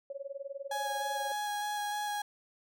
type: tone with tremolo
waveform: sine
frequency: 554.4 Hz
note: C#5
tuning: in tune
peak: -35 dBFS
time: 0.1-1.32 s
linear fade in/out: 2 ms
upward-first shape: sine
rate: 20 Hz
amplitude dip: 95%
type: tone with vibrato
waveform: 35% pulse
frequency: 830.6 Hz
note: G#5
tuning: in tune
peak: -31 dBFS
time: 0.71-2.22 s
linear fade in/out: 5 ms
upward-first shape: square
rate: 3.3 Hz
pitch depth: 8 cents each way
effects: none